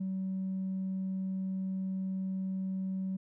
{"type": "tone with tanh clipping", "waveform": "triangle", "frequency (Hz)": 189.6, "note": "F#3", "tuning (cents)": 43, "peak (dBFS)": -32, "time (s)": [0, 3.17], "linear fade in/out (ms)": 10, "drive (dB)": 5, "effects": []}